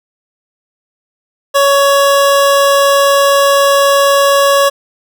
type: tone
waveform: 25% pulse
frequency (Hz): 559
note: C#5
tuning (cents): +14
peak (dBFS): -3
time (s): 1.54-4.7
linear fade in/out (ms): 20
effects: none